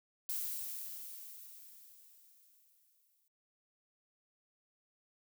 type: noise with exponential decay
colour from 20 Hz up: violet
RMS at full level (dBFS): -37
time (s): 0.29-3.28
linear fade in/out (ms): 1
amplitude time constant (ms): 650
effects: noise-tail reverb RT60 0.1 s tail -26 dB re dry